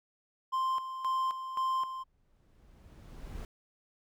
triangle tone with tremolo, 1046.5 Hz, C6, in tune, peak -26 dBFS, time 0.52-2.04 s, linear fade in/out 20 ms, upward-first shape square, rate 1.9 Hz, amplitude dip 65%
brown noise with exponential growth, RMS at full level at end -39 dBFS, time 1.84-3.45 s, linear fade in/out 1 ms, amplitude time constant 350 ms
effects none

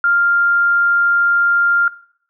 sine tone, 1396.9 Hz, F6, in tune, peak -11 dBFS, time 0.04-1.88 s, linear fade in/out 2 ms, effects noise-tail reverb RT60 0.6 s tail -19 dB re dry

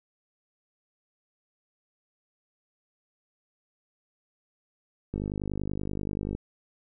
click train, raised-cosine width 3 ms, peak -19 dBFS, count 62, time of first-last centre 5.14-6.35 s, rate 50.4 Hz, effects none

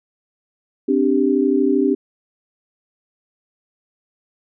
sine chord, C suspended second, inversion none, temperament just, 261.6 / 294.3 / 392.4 Hz, C4 / D4 / G4, 0 / +4 / +2 cents, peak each -18 dBFS, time 0.88-1.95 s, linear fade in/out 10 ms, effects none

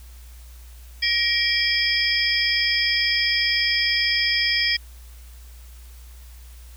sine tone cluster, 1888 / 2334 / 3262 / 4811 / 5220 Hz, A#6 / D7 / G#7 / D8 / E8, +22 / -11 / -32 / +41 / -18 cents, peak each -25 dBFS, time 1.02-4.77 s, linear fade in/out 10 ms, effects added 60 Hz sine -40 dBFS peak until 6.76 s + white hiss -52 dBFS RMS until 6.76 s

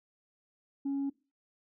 sine tone, 277.2 Hz, C#4, in tune, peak -28 dBFS, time 0.85-1.1 s, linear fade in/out 10 ms, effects noise-tail reverb RT60 0.3 s tail -21 dB re dry + tanh soft clip ceiling -28 dBFS

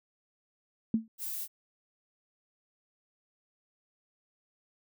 sine tone with exponential decay, 223.3 Hz, A3, 26 cents sharp, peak -20 dBFS, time 0.94-1.08 s, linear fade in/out 2 ms, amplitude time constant 29 ms
violet noise, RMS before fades -37 dBFS, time 1.18-1.48 s, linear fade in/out 50 ms
effects none

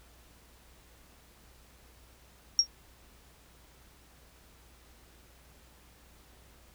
sine tone with exponential decay, 5588 Hz, F8, in tune, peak -15 dBFS, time 2.59-2.67 s, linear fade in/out 1 ms, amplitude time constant 17 ms, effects added 60 Hz sine -60 dBFS peak until 6.74 s + pink hiss -60 dBFS RMS until 6.74 s

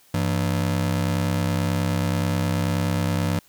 35% pulse ring-modulated tone, 131.3 Hz, C3, 6 cents sharp, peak -16 dBFS, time 0.14-3.39 s, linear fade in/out 2 ms, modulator 34.7 Hz, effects white hiss -56 dBFS RMS until 3.48 s

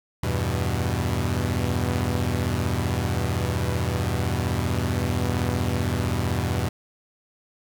sawtooth chord, E minor, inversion none, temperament equal, 82.41 / 98 / 123.47 Hz, E2 / G2 / B2, 0 / 0 / 0 cents, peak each -23 dBFS, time 0.23-6.69 s, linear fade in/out 5 ms, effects 9-bit

